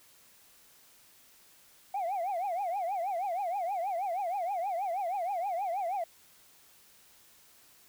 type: tone with vibrato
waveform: sine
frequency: 740 Hz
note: F#5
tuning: in tune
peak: -28 dBFS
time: 1.94-6.04 s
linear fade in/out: 5 ms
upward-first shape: triangle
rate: 6.3 Hz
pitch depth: 220 cents each way
effects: tanh soft clip ceiling -28 dBFS + white hiss -60 dBFS RMS until 7.88 s